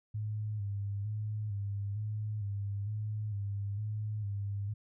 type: tone with vibrato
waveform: sine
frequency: 103.5 Hz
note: G#2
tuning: 5 cents flat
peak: -33 dBFS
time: 0.14-4.74 s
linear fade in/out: 10 ms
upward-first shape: square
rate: 1.1 Hz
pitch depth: 50 cents each way
effects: none